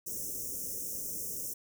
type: band-stop noise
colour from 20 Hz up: white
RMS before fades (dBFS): -38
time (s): 0.06-1.54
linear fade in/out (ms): 10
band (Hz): 560 to 5500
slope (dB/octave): 96
effects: none